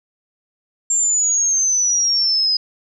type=exponential sweep; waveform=sine; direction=down; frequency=7410 to 4989 Hz; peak=-14 dBFS; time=0.9-2.57 s; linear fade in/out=5 ms; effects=none